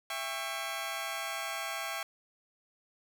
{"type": "chord", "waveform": "15% pulse", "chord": "C# diminished", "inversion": "first", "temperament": "just", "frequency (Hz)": [665.2, 798.3, 1108.7], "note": ["E5", "G5", "C#6"], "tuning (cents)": [16, 31, 0], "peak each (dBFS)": -33, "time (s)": [0.1, 2.03], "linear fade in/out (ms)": 2, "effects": []}